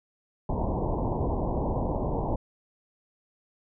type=low-pass noise; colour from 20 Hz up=pink; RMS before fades=-28 dBFS; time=0.49-2.36 s; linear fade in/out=5 ms; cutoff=1000 Hz; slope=96 dB/octave; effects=none